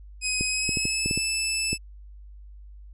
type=tone with pitch glide; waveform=15% pulse; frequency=2523 to 2630 Hz; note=D#7 to E7; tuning=+23 to -5 cents; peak=-17 dBFS; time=0.21-1.78 s; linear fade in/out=50 ms; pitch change=+72 cents; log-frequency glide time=0.47-1.14 s
type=clicks; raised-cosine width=3 ms; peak=-16 dBFS; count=8; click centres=0.41 / 0.692 / 0.772 / 0.854 / 1.06 / 1.111 / 1.176 / 1.73 s
effects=added 50 Hz sine -42 dBFS peak until 2.93 s + resampled to 24000 Hz